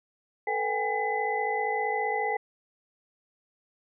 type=tone cluster; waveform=sine; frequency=438.4 / 489.2 / 765 / 820 / 2013 Hz; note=A4 / B4 / G5 / G#5 / B6; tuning=-6 / -16 / -42 / -22 / +33 cents; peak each=-32 / -36 / -36 / -29 / -32 dBFS; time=0.47-2.37 s; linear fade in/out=5 ms; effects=none